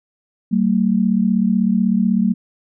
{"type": "tone pair together", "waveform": "sine", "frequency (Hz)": [190.72, 226.8], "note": ["G3", "A#3"], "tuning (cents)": [-47, -47], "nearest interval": "minor third", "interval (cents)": 300, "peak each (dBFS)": -16, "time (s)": [0.51, 2.34], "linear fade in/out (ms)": 20, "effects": []}